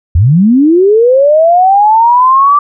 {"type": "linear sweep", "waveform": "sine", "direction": "up", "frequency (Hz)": [73.42, 1174.7], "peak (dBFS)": -3, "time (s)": [0.15, 2.59], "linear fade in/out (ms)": 5, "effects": []}